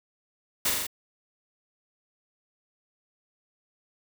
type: noise with echo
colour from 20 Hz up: white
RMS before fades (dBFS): -25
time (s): 0.65-0.7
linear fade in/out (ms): 5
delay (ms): 42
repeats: 4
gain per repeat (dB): -2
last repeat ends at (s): 0.868
effects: none